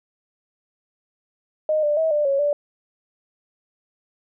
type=tone with pitch steps; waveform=sine; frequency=618 / 592 / 642 / 594 / 552 / 583 Hz; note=D#5 / D5 / E5 / D5 / C#5 / D5; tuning=-12 / +14 / -46 / +20 / -7 / -13 cents; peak=-17 dBFS; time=1.69-2.53 s; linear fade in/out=2 ms; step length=140 ms; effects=none